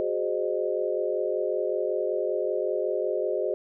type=chord; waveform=sine; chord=Ab dominant seventh; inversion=third; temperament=equal with one note detuned; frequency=370 / 415.3 / 523.3 / 613 Hz; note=Gb4 / Ab4 / C5 / Eb5; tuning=0 / 0 / 0 / -26 cents; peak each=-30 dBFS; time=0-3.54 s; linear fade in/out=0 ms; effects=none